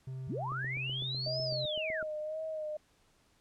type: tone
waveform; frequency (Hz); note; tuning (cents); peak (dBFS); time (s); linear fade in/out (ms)
triangle; 130.81; C3; 0; -36; 0.07-1.66; 5
type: linear two-way sweep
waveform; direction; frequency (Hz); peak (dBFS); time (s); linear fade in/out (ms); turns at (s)
sine; up then down; 64 to 5274 to 1335; -35; 0.27-2.03; 10; 1.42
type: click train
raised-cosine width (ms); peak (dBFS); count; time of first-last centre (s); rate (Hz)
2; -35; 13; 0.52-2.028; 7.96
type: tone with vibrato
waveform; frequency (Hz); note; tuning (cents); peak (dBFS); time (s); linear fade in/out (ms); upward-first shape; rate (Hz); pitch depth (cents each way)
sine; 622.3; D#5; 0; -35; 1.26-2.77; 5; sine; 1.9; 41
effects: pink hiss -69 dBFS RMS until 3.4 s + low-pass 10000 Hz 12 dB/octave